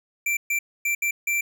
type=tone bursts at uneven times; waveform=square; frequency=2349 Hz; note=D7; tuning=in tune; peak=-22 dBFS; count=5; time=0.26-0.37 / 0.5-0.59 / 0.85-0.95 / 1.02-1.11 / 1.27-1.41 s; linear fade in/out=5 ms; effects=none